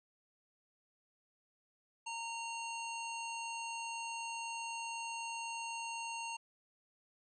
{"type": "harmonic tone with a mistuned harmonic", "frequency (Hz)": 922, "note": "A#5", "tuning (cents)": -19, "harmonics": [1, 3, 5, 7, 9], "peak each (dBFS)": [-42, -44, -52, -50, -53], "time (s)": [2.06, 6.37], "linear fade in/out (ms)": 10, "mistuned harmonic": 5, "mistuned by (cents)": -99, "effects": []}